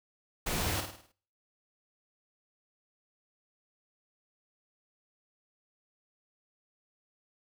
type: noise with echo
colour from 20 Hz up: pink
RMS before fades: -33 dBFS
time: 0.46-0.81 s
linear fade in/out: 10 ms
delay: 52 ms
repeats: 6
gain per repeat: -6 dB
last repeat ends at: 1.122 s
effects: noise-tail reverb RT60 0.6 s tail -26 dB re dry